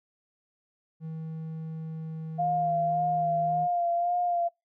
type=tone with pitch glide; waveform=triangle; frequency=160 to 158.71 Hz; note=D#3 to D#3; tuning=+49 to +35 cents; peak=-32 dBFS; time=1-3.68 s; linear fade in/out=50 ms; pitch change=-14 cents; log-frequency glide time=1.73-3.3 s
type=tone with vibrato; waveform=sine; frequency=698.5 Hz; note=F5; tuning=in tune; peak=-24 dBFS; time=2.38-4.49 s; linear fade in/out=20 ms; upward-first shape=sine; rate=1.8 Hz; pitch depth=30 cents each way
effects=noise-tail reverb RT60 0.2 s tail -24 dB re dry